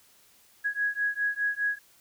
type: beating tone pair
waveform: sine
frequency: 1660 / 1664.9 Hz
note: G#6 / G#6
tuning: -1 / +4 cents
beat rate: 4.9 Hz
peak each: -29 dBFS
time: 0.64-1.79 s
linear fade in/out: 20 ms
effects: white hiss -60 dBFS RMS until 2 s